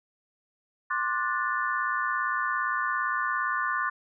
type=chord; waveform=sine; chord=D dominant seventh; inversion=third; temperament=just; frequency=1057.2 / 1174.7 / 1468.3 / 1762 Hz; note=C6 / D6 / F#6 / A6; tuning=+18 / 0 / -14 / +2 cents; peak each=-31 dBFS; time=0.9-3.9 s; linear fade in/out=10 ms; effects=none